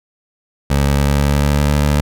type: tone with pitch glide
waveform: 20% pulse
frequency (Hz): 70.2 to 73.14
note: C#2 to D2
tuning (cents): +22 to -7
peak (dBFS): -7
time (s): 0.7-2.01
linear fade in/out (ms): 5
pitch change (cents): +71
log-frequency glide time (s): 0.9-1.78
effects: none